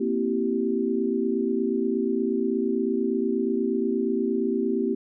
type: chord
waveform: sine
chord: C dominant seventh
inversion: third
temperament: equal with one note detuned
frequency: 233.1 / 261.6 / 329.6 / 386.4 Hz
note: Bb3 / C4 / E4 / G4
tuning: 0 / 0 / 0 / -25 cents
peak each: -27 / -28 / -30 / -26 dBFS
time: 0-4.95 s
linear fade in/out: 10 ms
effects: none